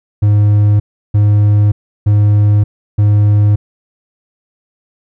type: tone bursts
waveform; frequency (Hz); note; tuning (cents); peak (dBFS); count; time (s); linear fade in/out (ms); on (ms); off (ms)
triangle; 103.83; G#2; 0; -4; 4; 0.22-3.56; 10; 580; 340
effects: none